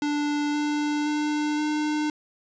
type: tone with pitch steps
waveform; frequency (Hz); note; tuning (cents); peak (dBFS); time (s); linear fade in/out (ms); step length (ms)
square; 293.7 / 296.4 / 299.2 / 302; D4 / D4 / D4 / D4; 0 / +16 / +32 / +48; -24; 0.02-2.1; 2; 520
effects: resampled to 16000 Hz + 10-bit